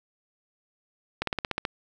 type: slowing click train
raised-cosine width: 0.3 ms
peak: -11 dBFS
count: 8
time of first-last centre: 1.22-1.652 s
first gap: 53 ms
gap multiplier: 1.05
effects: 8-bit